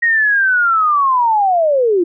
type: linear sweep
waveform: sine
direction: down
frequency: 1889 to 329.6 Hz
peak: -10 dBFS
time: 0.02-2.04 s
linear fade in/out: 10 ms
effects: none